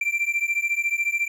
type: beating tone pair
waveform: triangle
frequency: 2349 / 2363 Hz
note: D7 / D7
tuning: 0 / +10 cents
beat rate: 14 Hz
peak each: -23 dBFS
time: 0.01-1.28 s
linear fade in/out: 5 ms
effects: none